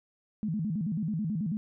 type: tone with vibrato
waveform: sine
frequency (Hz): 185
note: F#3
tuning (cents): 0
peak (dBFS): -28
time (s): 0.43-1.57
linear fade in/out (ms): 0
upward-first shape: square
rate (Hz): 9.2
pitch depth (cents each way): 250
effects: none